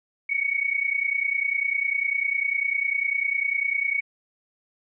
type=tone pair together; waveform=sine; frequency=2217 / 2247 Hz; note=C#7 / C#7; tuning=0 / +23 cents; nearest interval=unison; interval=23 cents; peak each=-25 dBFS; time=0.29-4.01 s; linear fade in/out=10 ms; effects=none